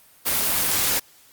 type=noise with amplitude modulation; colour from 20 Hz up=white; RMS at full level=-19 dBFS; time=0.25-1 s; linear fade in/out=20 ms; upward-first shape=sine; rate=198 Hz; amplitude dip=55%; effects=white hiss -53 dBFS RMS until 1.32 s + Opus 32 kbps